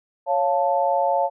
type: chord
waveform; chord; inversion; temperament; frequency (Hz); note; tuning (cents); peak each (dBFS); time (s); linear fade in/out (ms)
sine; Db augmented; none; equal; 554.4 / 698.5 / 880; Db5 / F5 / A5; 0 / 0 / 0; -22; 0.26-1.3; 50
effects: none